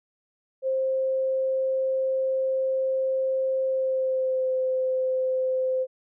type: tone with pitch glide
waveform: sine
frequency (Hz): 527 to 517.6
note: C5 to C5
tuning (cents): +12 to -19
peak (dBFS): -22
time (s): 0.62-5.87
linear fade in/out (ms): 50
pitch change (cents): -31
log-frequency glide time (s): 3.66-4.5
effects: none